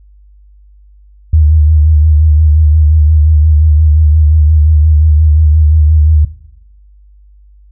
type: tone with vibrato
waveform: sine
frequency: 76.9 Hz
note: D#2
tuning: 20 cents flat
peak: -3 dBFS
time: 1.33-6.25 s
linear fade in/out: 5 ms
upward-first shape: sine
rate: 5.7 Hz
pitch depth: 47 cents each way
effects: noise-tail reverb RT60 0.8 s tail -17 dB re dry + added 50 Hz sine -38 dBFS peak until 7.71 s